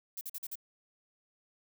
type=noise bursts; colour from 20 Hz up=violet; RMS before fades=-40 dBFS; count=5; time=0.17-0.555 s; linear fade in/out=5 ms; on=41 ms; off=45 ms; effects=none